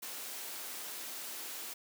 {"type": "high-pass noise", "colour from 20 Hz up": "white", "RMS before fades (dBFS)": -43, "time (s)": [0.02, 1.74], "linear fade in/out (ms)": 10, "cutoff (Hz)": 230, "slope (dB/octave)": 24, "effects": []}